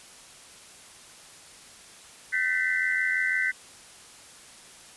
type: tone cluster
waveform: sine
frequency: 1535 / 1771 / 1974 / 2060 Hz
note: G6 / A6 / B6 / C7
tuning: -37 / +11 / -1 / -28 cents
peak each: -28 / -32 / -27 / -30 dBFS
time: 2.32-3.52 s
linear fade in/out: 20 ms
effects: white hiss -49 dBFS RMS until 4.96 s + resampled to 24000 Hz